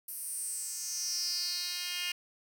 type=tone with high-pass filter sweep; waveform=10% pulse; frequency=354.8 Hz; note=F4; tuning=27 cents sharp; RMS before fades=-36 dBFS; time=0.08-2.12 s; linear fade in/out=5 ms; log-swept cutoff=11000 to 2900 Hz; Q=5.3; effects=none